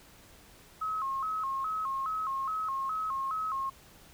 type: tone with vibrato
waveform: sine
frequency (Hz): 1174.7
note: D6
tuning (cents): 0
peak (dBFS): -30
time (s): 0.81-3.7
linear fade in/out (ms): 10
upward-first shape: square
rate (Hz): 2.4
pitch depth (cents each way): 150
effects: pink hiss -56 dBFS RMS until 4.13 s